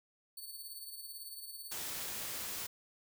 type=tone with tremolo; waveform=5% pulse; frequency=4464 Hz; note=C#8; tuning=11 cents sharp; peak=-36 dBFS; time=0.37-1.74 s; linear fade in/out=5 ms; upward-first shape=sine; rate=18 Hz; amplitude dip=50%
type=noise; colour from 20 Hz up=white; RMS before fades=-41 dBFS; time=1.71-2.67 s; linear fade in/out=10 ms
effects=none